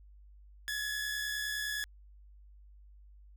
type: tone pair together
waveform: sawtooth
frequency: 1690.2 / 1760 Hz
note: G#6 / A6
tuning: +30 / 0 cents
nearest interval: minor second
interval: 70 cents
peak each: -31 / -38 dBFS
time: 0.68-1.84 s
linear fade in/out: 0 ms
effects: added 50 Hz sine -53 dBFS peak until 3.36 s